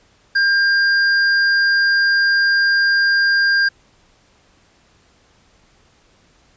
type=tone; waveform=square; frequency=1600 Hz; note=G6; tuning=35 cents sharp; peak=-13 dBFS; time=0.35-3.69 s; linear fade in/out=10 ms; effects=pink hiss -55 dBFS RMS until 6.56 s + resampled to 16000 Hz